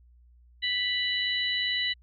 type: harmonic tone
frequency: 987.8 Hz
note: B5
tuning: in tune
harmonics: 2 / 3 / 4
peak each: -30 / -30 / -30 dBFS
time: 0.62-1.94 s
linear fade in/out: 20 ms
effects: added 60 Hz sine -54 dBFS peak until 2.02 s